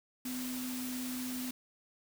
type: tone in noise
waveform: sine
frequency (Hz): 252.8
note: B3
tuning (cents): +41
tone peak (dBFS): -37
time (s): 0.25-1.51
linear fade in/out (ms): 5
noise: white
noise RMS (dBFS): -43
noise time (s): 0.25-1.51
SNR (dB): +3
effects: none